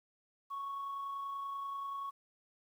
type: tone with amplitude modulation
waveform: sine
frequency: 1108.7 Hz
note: C#6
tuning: in tune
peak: -35 dBFS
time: 0.5-2.11 s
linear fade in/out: 20 ms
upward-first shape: sine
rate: 30.4 Hz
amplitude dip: 30%
effects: tanh soft clip ceiling -35 dBFS + 11-bit